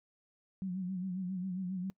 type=tone with vibrato; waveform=sine; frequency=185 Hz; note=F#3; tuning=in tune; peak=-34 dBFS; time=0.62-1.9 s; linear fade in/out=0 ms; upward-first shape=sine; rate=7.4 Hz; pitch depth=68 cents each way; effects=noise-tail reverb RT60 0.1 s tail -24 dB re dry